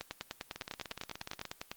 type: two click trains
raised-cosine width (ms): 0.2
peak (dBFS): -23 / -20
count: 16 / 18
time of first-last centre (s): 0.56-1.453 / 0.01-1.715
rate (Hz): 16.8 / 9.97
effects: white hiss -61 dBFS RMS until 1.76 s + Opus 24 kbps